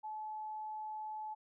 sine tone, 861 Hz, A5, 38 cents flat, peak -40 dBFS, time 0.03-1.35 s, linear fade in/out 20 ms, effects none

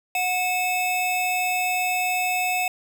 square tone pair together, 730.7 / 2604 Hz, F#5 / E7, -22 / -22 cents, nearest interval octave + minor seventh, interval 2200 cents, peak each -25 dBFS, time 0.15-2.68 s, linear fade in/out 2 ms, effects none

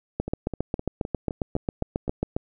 two click trains, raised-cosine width 2 ms, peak -17 / -11 dBFS, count 8 / 17, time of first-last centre 0.28-2.079 / 0.2-2.365 s, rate 3.89 / 7.39 Hz, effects none

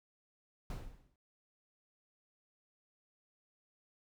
brown noise with exponential decay, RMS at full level -36 dBFS, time 0.7-1.16 s, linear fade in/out 2 ms, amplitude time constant 100 ms, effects none

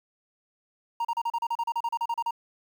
triangle tone bursts, 932.3 Hz, A#5, in tune, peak -23 dBFS, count 16, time 1-2.309 s, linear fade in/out 5 ms, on 49 ms, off 35 ms, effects 9-bit

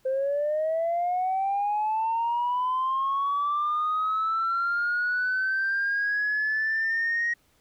sine linear sweep, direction up, 518 to 1888 Hz, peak -22 dBFS, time 0.05-7.34 s, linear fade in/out 10 ms, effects tanh soft clip ceiling -20 dBFS + pink hiss -65 dBFS RMS until 7.6 s

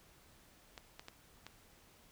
clicks, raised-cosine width 0.2 ms, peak -30 dBFS, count 4, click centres 0.778 / 0.995 / 1.084 / 1.466 s, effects pink hiss -64 dBFS RMS until 2.11 s

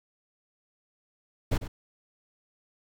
brown noise with echo, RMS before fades -24 dBFS, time 1.51-1.58 s, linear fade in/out 10 ms, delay 100 ms, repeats 1, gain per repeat -12 dB, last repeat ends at 1.68 s, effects none

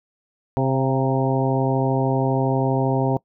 harmonic tone with a mistuned harmonic, 132.6 Hz, C3, 23 cents sharp, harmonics 1 / 2 / 3 / 4 / 5 / 6 / 7, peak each -21 / -24 / -26 / -27 / -28 / -29 / -29 dBFS, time 0.57-3.17 s, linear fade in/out 0 ms, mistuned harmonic 5, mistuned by +35 cents, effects noise-tail reverb RT60 0.1 s tail -22 dB re dry

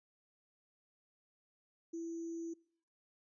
sine tone with sample-and-hold, 333 Hz, E4, 18 cents sharp, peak -39 dBFS, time 1.93-2.54 s, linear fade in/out 10 ms, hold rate 6300 Hz, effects noise-tail reverb RT60 0.6 s tail -24 dB re dry + resampled to 22050 Hz

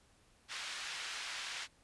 pink band-pass noise, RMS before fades -43 dBFS, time 0.48-1.68 s, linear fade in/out 50 ms, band 1700 to 5200 Hz, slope 12 dB/octave, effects pink hiss -68 dBFS RMS until 1.83 s + resampled to 24000 Hz

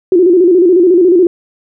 sine tone with vibrato, 356.2 Hz, F4, 34 cents sharp, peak -4 dBFS, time 0.12-1.27 s, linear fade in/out 2 ms, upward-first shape square, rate 14 Hz, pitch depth 81 cents each way, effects none

